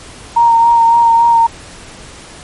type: tone with vibrato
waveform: sine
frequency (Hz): 928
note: A#5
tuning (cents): -8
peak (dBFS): -5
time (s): 0.36-1.47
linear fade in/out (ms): 10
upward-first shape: sine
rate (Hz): 3.6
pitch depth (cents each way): 20
effects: pink hiss -34 dBFS RMS until 2.43 s + MP3 48 kbps